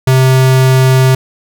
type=tone; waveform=square; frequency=130.7 Hz; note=C3; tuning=1 cent flat; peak=-6 dBFS; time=0.07-1.15 s; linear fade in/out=5 ms; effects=none